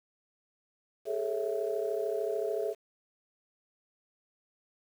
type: chord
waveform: sine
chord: A major seventh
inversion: third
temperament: equal with one note detuned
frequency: 406.5 / 440 / 554.4 / 659.3 Hz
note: G#4 / A4 / C#5 / E5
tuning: -37 / 0 / 0 / 0 cents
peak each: -34 / -33 / -38 / -35 dBFS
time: 1.05-2.75 s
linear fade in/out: 50 ms
effects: tanh soft clip ceiling -19 dBFS + 9-bit